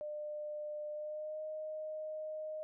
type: tone with pitch glide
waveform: sine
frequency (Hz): 600 to 619.7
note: D5 to D#5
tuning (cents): +37 to -7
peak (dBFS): -39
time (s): 0.01-2.63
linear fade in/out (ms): 0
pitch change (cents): +56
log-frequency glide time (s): 0.91-1.42
effects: none